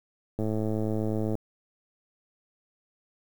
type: click train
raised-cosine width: 2 ms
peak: -17 dBFS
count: 105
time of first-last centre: 0.39-1.353 s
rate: 108 Hz
effects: 8-bit